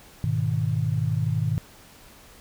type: chord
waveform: sine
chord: G# minor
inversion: none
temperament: equal with one note detuned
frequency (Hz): 103.29 / 123.47 / 155.56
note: G#2 / B2 / D#3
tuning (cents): -9 / 0 / 0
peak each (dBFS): -26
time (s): 0.24-1.58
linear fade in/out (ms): 0
effects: pink hiss -50 dBFS RMS until 2.4 s